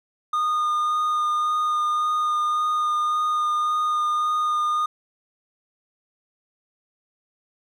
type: tone with vibrato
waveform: triangle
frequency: 1223 Hz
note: D#6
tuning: 30 cents flat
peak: -18 dBFS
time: 0.33-4.86 s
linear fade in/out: 5 ms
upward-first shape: sine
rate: 1.8 Hz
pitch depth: 10 cents each way
effects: none